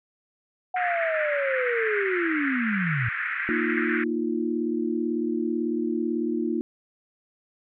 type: linear sweep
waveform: sine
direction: down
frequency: 740 to 109.7 Hz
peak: -24 dBFS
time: 0.74-3.09 s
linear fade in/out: 5 ms
type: band-pass noise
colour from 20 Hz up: white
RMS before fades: -29 dBFS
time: 0.76-4.04 s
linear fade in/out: 5 ms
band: 1400 to 2100 Hz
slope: 48 dB/octave
type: chord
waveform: sine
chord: Bb suspended fourth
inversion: none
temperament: equal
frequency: 233.1 / 311.1 / 349.2 Hz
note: Bb3 / Eb4 / F4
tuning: 0 / 0 / 0 cents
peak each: -28 dBFS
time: 3.49-6.61 s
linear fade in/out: 0 ms
effects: none